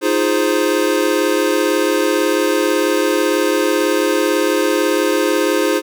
square chord, F minor seventh, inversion third, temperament equal, 311.1 / 349.2 / 415.3 / 523.3 Hz, Eb4 / F4 / Ab4 / C5, 0 / 0 / 0 / 0 cents, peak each -20 dBFS, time 0.01-5.82 s, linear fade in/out 50 ms, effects none

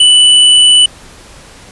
sine tone with tanh clipping, 2977 Hz, F#7, 10 cents sharp, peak -4 dBFS, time 0-0.86 s, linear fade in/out 5 ms, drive 17 dB, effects pink hiss -36 dBFS RMS until 1.71 s + resampled to 24000 Hz

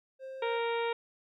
triangle tone, 529 Hz, C5, 19 cents sharp, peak -38 dBFS, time 0.19-0.6 s, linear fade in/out 50 ms
harmonic tone, 465.5 Hz, A#4, 2 cents flat, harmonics 1 / 2 / 3 / 4 / 5 / 6 / 7 / 8, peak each -31 / -35 / -42 / -44 / -41 / -47 / -49 / -47 dBFS, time 0.42-0.93 s, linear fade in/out 5 ms
effects none

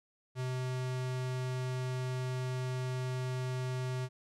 square tone, 127.9 Hz, C3, 39 cents flat, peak -34 dBFS, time 0.35-4.09 s, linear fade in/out 50 ms, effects low-pass 9000 Hz 12 dB/octave

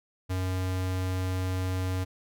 square tone, 92.7 Hz, F#2, 4 cents sharp, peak -28 dBFS, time 0.29-2.05 s, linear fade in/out 20 ms, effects none

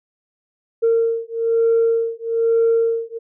sine beating tone pair, 457.6 / 458.7 Hz, A#4 / A#4, -32 / -28 cents, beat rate 1.1 Hz, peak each -17 dBFS, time 0.82-3.19 s, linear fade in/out 20 ms, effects tanh soft clip ceiling -9 dBFS

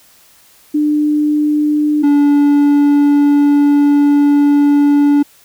sine / triangle tone pair in turn, 298.8 / 288.3 Hz, D4 / D4, +30 / -32 cents, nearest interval minor second, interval 62 cents, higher first, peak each -10 / -5 dBFS, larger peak second, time 0.74-2.03 / 2.03-5.23 s, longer second, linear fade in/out 10 ms, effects white hiss -47 dBFS RMS until 5.44 s

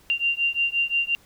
sine beating tone pair, 2774 / 2779.7 Hz, F7 / F7, -12 / -9 cents, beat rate 5.7 Hz, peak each -24 dBFS, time 0.1-1.15 s, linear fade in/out 0 ms, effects pink hiss -56 dBFS RMS until 1.25 s

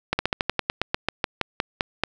slowing click train, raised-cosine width 0.3 ms, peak -5 dBFS, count 16, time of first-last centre 0.13-2.036 s, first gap 60 ms, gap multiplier 1.1, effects none

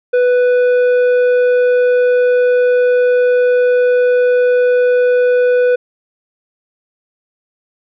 sine tone with tanh clipping, 495 Hz, B4, 4 cents sharp, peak -10 dBFS, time 0.13-5.76 s, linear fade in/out 10 ms, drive 8 dB, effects none

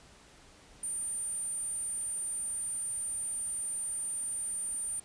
sine tone, 9040 Hz, C#9, 33 cents sharp, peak -32 dBFS, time 0.83-5 s, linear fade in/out 5 ms, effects pink hiss -57 dBFS RMS until 5.04 s + resampled to 22050 Hz

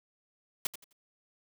white noise with echo, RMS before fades -31 dBFS, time 0.65-0.67 s, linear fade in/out 2 ms, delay 86 ms, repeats 3, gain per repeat -12 dB, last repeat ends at 0.928 s, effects none

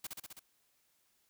white noise with echo, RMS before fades -41 dBFS, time 0.04-0.07 s, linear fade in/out 5 ms, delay 65 ms, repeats 5, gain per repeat -2 dB, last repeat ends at 0.395 s, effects white hiss -74 dBFS RMS until 1.29 s

